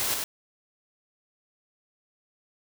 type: noise with echo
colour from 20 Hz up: white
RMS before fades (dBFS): -28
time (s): 0-0.14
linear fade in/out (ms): 0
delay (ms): 99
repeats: 1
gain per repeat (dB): -3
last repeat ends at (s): 0.239
effects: none